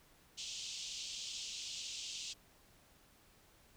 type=band-pass noise; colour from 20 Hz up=pink; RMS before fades=-45 dBFS; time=0.37-2.34 s; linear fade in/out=20 ms; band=2800 to 7400 Hz; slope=48 dB/octave; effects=pink hiss -66 dBFS RMS until 3.76 s